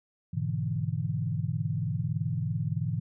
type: chord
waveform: sine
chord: E dominant seventh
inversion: first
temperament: equal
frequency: 103.83 / 123.47 / 146.83 / 164.81 Hz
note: G#2 / B2 / D3 / E3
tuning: 0 / 0 / 0 / 0 cents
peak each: -33 dBFS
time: 0.33-3 s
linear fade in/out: 10 ms
effects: none